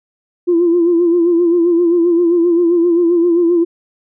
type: tone with vibrato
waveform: sine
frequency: 343.1 Hz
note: F4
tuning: 31 cents flat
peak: -8 dBFS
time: 0.47-3.65 s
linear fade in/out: 20 ms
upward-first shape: sine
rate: 7.6 Hz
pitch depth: 59 cents each way
effects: tanh soft clip ceiling -4 dBFS